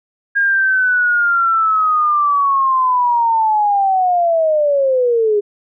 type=linear sweep; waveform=sine; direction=down; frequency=1627 to 404.6 Hz; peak=-11 dBFS; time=0.35-5.41 s; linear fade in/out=20 ms; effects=none